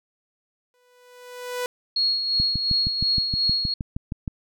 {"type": "tone with exponential growth", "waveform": "sawtooth", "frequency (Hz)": 494.5, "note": "B4", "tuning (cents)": 2, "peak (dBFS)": -20, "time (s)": [0.74, 1.66], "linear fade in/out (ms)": 1, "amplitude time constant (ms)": 200}
{"type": "tone with tremolo", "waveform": "sine", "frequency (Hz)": 4308, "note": "C8", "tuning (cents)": 50, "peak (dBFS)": -18, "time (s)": [1.96, 3.74], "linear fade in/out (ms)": 5, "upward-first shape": "sine", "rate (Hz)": 2.8, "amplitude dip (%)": 50}
{"type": "click train", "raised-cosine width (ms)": 5, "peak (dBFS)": -15, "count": 13, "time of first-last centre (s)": [2.4, 4.278], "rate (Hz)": 6.39}
{"effects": []}